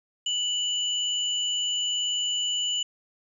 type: tone pair together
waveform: sine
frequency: 2960 / 7079 Hz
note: F#7 / A8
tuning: 0 / +10 cents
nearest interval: octave + minor third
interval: 1510 cents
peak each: -25 / -33 dBFS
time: 0.26-2.83 s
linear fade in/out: 5 ms
effects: none